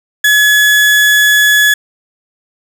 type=tone; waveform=35% pulse; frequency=1700 Hz; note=G#6; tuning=40 cents sharp; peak=-4 dBFS; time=0.24-1.74 s; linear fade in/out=5 ms; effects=none